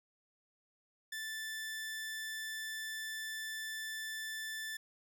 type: tone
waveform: sawtooth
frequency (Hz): 1760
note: A6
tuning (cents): 0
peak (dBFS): -36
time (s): 1.12-4.77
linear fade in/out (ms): 5
effects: none